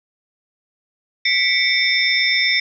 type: tone cluster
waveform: sine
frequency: 1982 / 2164 / 2292 / 3606 / 5330 Hz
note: B6 / C#7 / D7 / A7 / E8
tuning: +6 / -42 / -43 / +42 / +18 cents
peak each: -21 dBFS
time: 1.25-2.6 s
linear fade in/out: 5 ms
effects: none